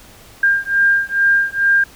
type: beating tone pair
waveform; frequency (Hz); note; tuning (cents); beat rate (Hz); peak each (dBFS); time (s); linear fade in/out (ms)
sine; 1600 / 1602.3; G6 / G6; +35 / +37; 2.3; -15; 0.43-1.84; 5
effects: pink hiss -43 dBFS RMS until 1.95 s